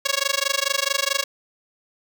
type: tone with amplitude modulation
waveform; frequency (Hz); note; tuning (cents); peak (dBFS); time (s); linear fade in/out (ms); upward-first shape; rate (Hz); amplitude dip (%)
5% pulse; 554.4; C#5; 0; -5; 0.05-1.24; 10; sine; 24.6; 100
effects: none